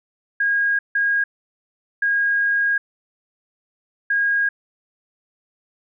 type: tone bursts at uneven times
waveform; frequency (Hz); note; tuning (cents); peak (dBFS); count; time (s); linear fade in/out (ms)
sine; 1633; G#6; -30; -16; 4; 0.4-0.79 / 0.95-1.24 / 2.02-2.78 / 4.1-4.49; 5
effects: none